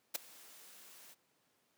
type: noise with ADSR envelope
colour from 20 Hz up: white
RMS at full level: -33 dBFS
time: 0.14-1.15 s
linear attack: 15 ms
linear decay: 9 ms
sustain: -24 dB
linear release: 25 ms
effects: pink hiss -75 dBFS RMS until 1.77 s + high-pass 200 Hz 12 dB/octave